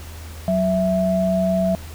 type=tone pair together; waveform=sine; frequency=185 / 659.3 Hz; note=F#3 / E5; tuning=0 / 0 cents; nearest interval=octave + minor seventh; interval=2200 cents; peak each=-19 dBFS; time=0.48-1.75 s; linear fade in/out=0 ms; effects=added 80 Hz sine -34 dBFS peak until 1.94 s + pink hiss -41 dBFS RMS until 1.94 s